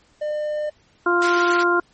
triangle tone, 602 Hz, D5, 43 cents sharp, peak -20 dBFS, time 0.21-0.7 s, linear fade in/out 10 ms
harmonic tone, 349.2 Hz, F4, in tune, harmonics 1 / 2 / 3 / 4, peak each -19 / -26 / -22 / -19 dBFS, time 1.06-1.8 s, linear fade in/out 5 ms
pink high-pass noise, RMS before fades -29 dBFS, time 1.22-1.63 s, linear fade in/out 0 ms, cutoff 1300 Hz, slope 96 dB/octave
effects pink hiss -58 dBFS RMS until 1.93 s + MP3 32 kbps

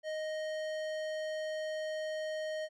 sine tone with tanh clipping, 622.3 Hz, D#5, in tune, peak -37 dBFS, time 0.03-2.69 s, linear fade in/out 50 ms, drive 17 dB, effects none

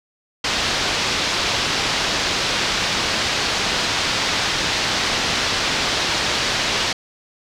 white low-pass noise, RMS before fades -21 dBFS, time 0.44-6.93 s, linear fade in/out 5 ms, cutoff 5200 Hz, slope 24 dB/octave, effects none

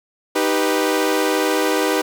sawtooth chord, Eb augmented, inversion none, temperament equal, 311.1 / 392 / 493.9 Hz, Eb4 / G4 / B4, 0 / 0 / 0 cents, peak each -17 dBFS, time 0.35-2.02 s, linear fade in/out 10 ms, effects none

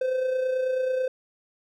triangle tone with amplitude modulation, 515 Hz, C5, 28 cents flat, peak -19 dBFS, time 0.01-1.08 s, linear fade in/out 5 ms, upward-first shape sine, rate 29.2 Hz, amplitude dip 45%, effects none

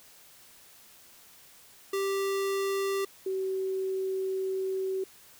square / sine tone pair in turn, 392 / 380.6 Hz, G4 / F#4, 0 / +49 cents, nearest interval minor second, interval 51 cents, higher first, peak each -28 dBFS, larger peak neither, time 1.93-3.05 / 3.26-5.04 s, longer second, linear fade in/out 5 ms, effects white hiss -55 dBFS RMS until 5.39 s

